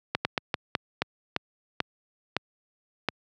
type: slowing click train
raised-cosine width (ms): 0.3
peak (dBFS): -8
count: 10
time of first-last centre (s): 0.15-3.087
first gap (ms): 100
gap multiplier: 1.28
effects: high-pass 100 Hz 12 dB/octave